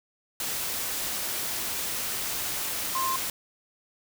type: tone in noise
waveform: sine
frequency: 1052 Hz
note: C6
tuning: 9 cents sharp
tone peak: -26 dBFS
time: 2.95-3.16 s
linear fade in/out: 2 ms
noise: white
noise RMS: -31 dBFS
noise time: 0.4-3.3 s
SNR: +2 dB
effects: none